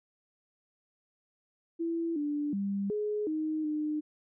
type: tone with pitch steps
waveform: sine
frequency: 333.2 / 293.3 / 198.8 / 420.3 / 311.4 / 303.3 Hz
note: E4 / D4 / G3 / G#4 / D#4 / D#4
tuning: +19 / -2 / +25 / +21 / +2 / -44 cents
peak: -29 dBFS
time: 1.79-4.01 s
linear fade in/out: 20 ms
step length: 370 ms
effects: none